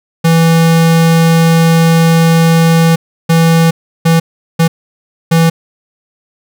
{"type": "tone bursts at uneven times", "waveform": "square", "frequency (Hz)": 164.81, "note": "E3", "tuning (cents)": 0, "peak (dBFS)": -6, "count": 5, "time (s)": [[0.24, 2.96], [3.29, 3.71], [4.05, 4.2], [4.59, 4.68], [5.31, 5.5]], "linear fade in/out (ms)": 10, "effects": []}